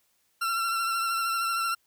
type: tone with vibrato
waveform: 40% pulse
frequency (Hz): 1357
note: E6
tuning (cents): +50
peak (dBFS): -25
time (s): 0.41-1.75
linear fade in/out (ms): 10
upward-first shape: sine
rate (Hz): 13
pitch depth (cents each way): 27
effects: white hiss -70 dBFS RMS until 1.86 s